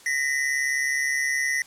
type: tone pair together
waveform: square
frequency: 1864.7 / 2004 Hz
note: A#6 / B6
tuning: 0 / +25 cents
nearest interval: minor second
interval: 125 cents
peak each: -26 / -26 dBFS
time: 0.06-1.62 s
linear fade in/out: 2 ms
effects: white hiss -50 dBFS RMS until 1.66 s + low-pass 10000 Hz 12 dB/octave